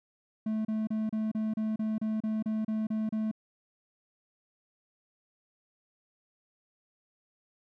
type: tone bursts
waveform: triangle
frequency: 217.7 Hz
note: A3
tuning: 18 cents flat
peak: -26 dBFS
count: 13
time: 0.46-3.314 s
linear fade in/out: 5 ms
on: 190 ms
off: 32 ms
effects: none